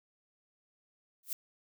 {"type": "noise with exponential growth", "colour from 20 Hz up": "violet", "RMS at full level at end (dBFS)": -30, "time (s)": [1.23, 1.33], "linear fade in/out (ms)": 2, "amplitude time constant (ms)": 20, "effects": []}